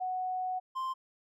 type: tone pair in turn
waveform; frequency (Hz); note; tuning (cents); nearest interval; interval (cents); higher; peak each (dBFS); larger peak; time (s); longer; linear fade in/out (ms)
sine / triangle; 740 / 1046.5; F#5 / C6; 0 / 0; tritone; 600; second; -31 / -30; second; 0-0.6 / 0.75-0.94; first; 20
effects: none